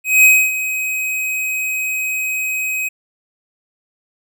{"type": "tone with ADSR envelope", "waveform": "square", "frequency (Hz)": 2528, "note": "D#7", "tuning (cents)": 27, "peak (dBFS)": -6, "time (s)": [0.04, 2.89], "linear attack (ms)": 200, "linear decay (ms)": 270, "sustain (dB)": -13, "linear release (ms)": 12, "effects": []}